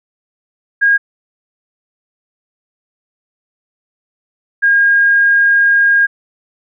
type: tone pair in turn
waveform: sine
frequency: 1629 / 1623 Hz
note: G#6 / G#6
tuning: -34 / -40 cents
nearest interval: unison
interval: 6 cents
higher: first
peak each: -7 dBFS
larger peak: neither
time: 0.81-0.98 / 4.62-6.07 s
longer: second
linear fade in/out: 20 ms
effects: none